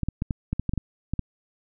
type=clicks; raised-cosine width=5 ms; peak=-13 dBFS; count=11; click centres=0.033 / 0.086 / 0.221 / 0.308 / 0.53 / 0.596 / 0.693 / 0.736 / 0.777 / 1.136 / 1.193 s; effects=none